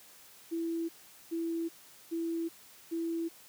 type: tone bursts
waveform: sine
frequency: 332 Hz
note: E4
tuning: 12 cents sharp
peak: -31 dBFS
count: 4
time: 0.51-3.29 s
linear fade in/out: 20 ms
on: 380 ms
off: 420 ms
effects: white hiss -56 dBFS RMS until 3.48 s + high-pass 80 Hz 12 dB/octave